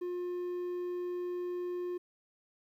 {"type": "tone", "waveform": "triangle", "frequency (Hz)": 355.9, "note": "F4", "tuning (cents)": 33, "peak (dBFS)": -32, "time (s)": [0.01, 1.98], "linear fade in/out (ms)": 10, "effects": ["12-bit"]}